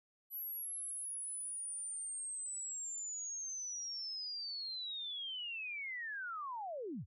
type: linear sweep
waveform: sine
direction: down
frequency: 11840 to 61.74 Hz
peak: -40 dBFS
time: 0.3-7.06 s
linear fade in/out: 50 ms
effects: none